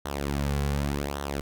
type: tone with flanger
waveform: sawtooth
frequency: 71 Hz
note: C#2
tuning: 42 cents sharp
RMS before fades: -29 dBFS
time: 0.05-1.41 s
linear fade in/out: 5 ms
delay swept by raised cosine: 0.41 to 3.31 ms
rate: 0.87 Hz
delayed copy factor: -0.7
effects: none

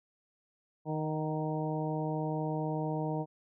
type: harmonic tone with a mistuned harmonic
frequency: 155.56 Hz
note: D#3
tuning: in tune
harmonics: 1 / 2 / 3 / 4 / 5 / 6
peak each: -34 / -37 / -39 / -40 / -41 / -42 dBFS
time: 0.85-3.26 s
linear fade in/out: 50 ms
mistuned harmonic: 5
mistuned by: -26 cents
effects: none

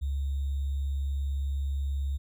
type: tone with sample-and-hold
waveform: sine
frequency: 69.3 Hz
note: C#2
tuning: in tune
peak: -27 dBFS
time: 0.01-2.18 s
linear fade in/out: 20 ms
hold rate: 3675 Hz
effects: none

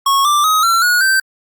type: tone with pitch steps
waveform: square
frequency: 1100 / 1179 / 1263.6 / 1354.3 / 1451.5 / 1555.6 Hz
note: C#6 / D6 / D#6 / E6 / F#6 / G6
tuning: -14 / +6 / +26 / +46 / -34 / -14 cents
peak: -11 dBFS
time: 0.06-1.2 s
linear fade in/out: 5 ms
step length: 190 ms
effects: Opus 48 kbps

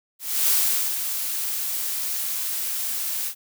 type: noise with ADSR envelope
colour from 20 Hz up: blue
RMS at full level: -19 dBFS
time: 0.19-3.35 s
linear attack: 300 ms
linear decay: 470 ms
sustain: -8 dB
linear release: 83 ms
effects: none

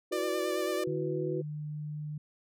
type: chord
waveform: sine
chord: E suspended second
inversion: none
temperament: equal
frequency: 329.6 / 370 / 493.9 Hz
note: E4 / F#4 / B4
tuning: 0 / 0 / 0 cents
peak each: -37 / -33 / -37 dBFS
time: 0.11-1.42 s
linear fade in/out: 10 ms
type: tone with vibrato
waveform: sawtooth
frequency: 590 Hz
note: D5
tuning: 8 cents sharp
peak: -29 dBFS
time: 0.12-0.84 s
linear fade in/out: 5 ms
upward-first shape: sine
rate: 9.1 Hz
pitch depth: 30 cents each way
type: tone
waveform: sine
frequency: 150.4 Hz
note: D3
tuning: 42 cents sharp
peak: -35 dBFS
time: 0.87-2.18 s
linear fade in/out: 5 ms
effects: none

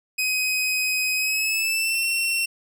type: tone with pitch glide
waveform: sawtooth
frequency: 2519 to 2715 Hz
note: D#7 to F7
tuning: +21 to -50 cents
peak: -18 dBFS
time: 0.18-2.46 s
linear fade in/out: 10 ms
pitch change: +129 cents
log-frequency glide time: 1.15-2.06 s
effects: none

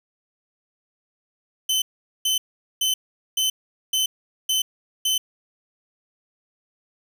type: tone bursts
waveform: sawtooth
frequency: 3052 Hz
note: G7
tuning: 47 cents flat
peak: -16 dBFS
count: 7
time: 1.69-5.18 s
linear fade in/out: 5 ms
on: 130 ms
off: 430 ms
effects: none

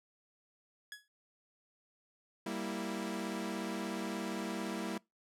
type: tone with exponential decay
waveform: sawtooth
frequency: 1681 Hz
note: G#6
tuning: 20 cents sharp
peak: -37 dBFS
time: 0.92-1.08 s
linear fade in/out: 1 ms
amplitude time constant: 33 ms
type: chord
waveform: sawtooth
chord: E diminished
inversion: first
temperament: equal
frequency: 196 / 233.1 / 329.6 Hz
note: G3 / Bb3 / E4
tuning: 0 / 0 / 0 cents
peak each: -37 dBFS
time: 2.46-4.98 s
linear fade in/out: 5 ms
effects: noise-tail reverb RT60 0.2 s tail -24 dB re dry + low-pass 12000 Hz 12 dB/octave

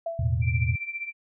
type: tone with exponential decay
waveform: sine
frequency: 667 Hz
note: E5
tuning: 20 cents sharp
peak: -25 dBFS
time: 0.06-0.45 s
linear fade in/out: 5 ms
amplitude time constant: 84 ms
type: chord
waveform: sine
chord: E suspended fourth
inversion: none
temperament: just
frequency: 82.41 / 109.88 / 123.61 Hz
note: E2 / A2 / B2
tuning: 0 / -2 / +2 cents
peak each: -26 dBFS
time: 0.19-0.76 s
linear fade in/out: 5 ms
type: tone with tremolo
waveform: sine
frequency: 2348 Hz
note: D7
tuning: 1 cent flat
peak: -27 dBFS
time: 0.41-1.13 s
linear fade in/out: 50 ms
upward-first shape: triangle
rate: 15 Hz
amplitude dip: 85%
effects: none

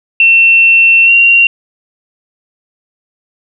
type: tone with pitch glide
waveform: sine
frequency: 2700 to 2757 Hz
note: E7 to F7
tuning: +41 to -23 cents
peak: -3 dBFS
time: 0.2-1.47 s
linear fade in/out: 2 ms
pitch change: +36 cents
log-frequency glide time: 1.05-1.11 s
effects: none

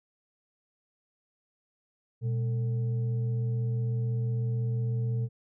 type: tone with frequency modulation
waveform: sine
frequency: 120 Hz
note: B2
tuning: 49 cents flat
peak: -26 dBFS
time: 2.21-5.29 s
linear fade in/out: 50 ms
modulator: 326 Hz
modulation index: 0.3
effects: none

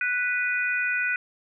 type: harmonic tone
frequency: 493.9 Hz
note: B4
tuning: in tune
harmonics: 3 / 4 / 5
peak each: -25 / -31 / -28 dBFS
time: 0.01-1.16 s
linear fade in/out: 2 ms
effects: none

